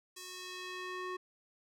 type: tone with band-pass filter sweep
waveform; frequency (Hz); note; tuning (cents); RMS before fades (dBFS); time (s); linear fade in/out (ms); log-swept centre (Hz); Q
square; 366.6; F#4; -16; -43; 0.16-1.17; 10; 7700 to 1100; 0.83
effects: none